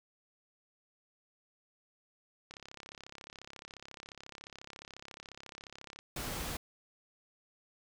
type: click train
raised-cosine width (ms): 0.2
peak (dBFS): -30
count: 120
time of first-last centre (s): 2.51-5.99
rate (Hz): 34.2
type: noise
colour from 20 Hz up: pink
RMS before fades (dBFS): -39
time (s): 6.16-6.57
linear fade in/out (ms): 5
effects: none